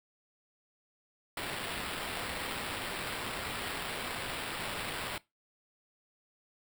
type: noise with sample-and-hold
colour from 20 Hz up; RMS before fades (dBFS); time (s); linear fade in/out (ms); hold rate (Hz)
white; -38; 1.37-5.18; 2; 6300
effects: noise-tail reverb RT60 0.2 s tail -20 dB re dry